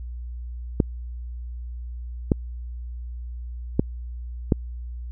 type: clicks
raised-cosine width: 3 ms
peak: -4 dBFS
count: 4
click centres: 0.802 / 2.318 / 3.795 / 4.522 s
effects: added 60 Hz sine -31 dBFS peak until 5.11 s

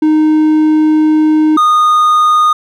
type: tone pair in turn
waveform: triangle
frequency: 309.4 / 1230.8 Hz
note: D#4 / D#6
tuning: -10 / -19 cents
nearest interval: 2 octaves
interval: 2391 cents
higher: second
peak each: -4 dBFS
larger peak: neither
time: 0.02-1.57 / 1.57-2.53 s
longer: first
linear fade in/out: 5 ms
effects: none

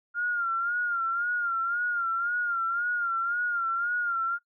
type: tone with vibrato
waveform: sine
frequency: 1400 Hz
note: F6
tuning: 4 cents sharp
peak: -25 dBFS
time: 0.14-4.39 s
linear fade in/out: 50 ms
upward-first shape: sine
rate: 1.9 Hz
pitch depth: 67 cents each way
effects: noise-tail reverb RT60 0.1 s tail -21 dB re dry

